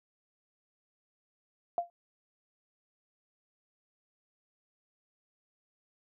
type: tone with exponential decay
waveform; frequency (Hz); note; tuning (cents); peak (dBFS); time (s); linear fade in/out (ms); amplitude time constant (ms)
sine; 693; F5; -14; -23; 1.78-1.9; 1; 25
effects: none